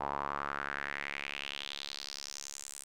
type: tone with band-pass filter sweep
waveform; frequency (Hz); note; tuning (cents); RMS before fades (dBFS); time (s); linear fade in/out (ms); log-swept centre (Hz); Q
sawtooth; 70.7; C#2; +35; -40; 0-2.84; 10; 880 to 8700; 3.6
effects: none